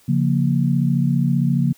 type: chord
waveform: sine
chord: Bb minor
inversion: first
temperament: just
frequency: 139.85 / 174.81 / 233.1 Hz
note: Db3 / F3 / Bb3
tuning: +16 / +2 / 0 cents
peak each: -18 / -20 / -21 dBFS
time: 0.08-1.73 s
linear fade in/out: 10 ms
effects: white hiss -54 dBFS RMS until 1.77 s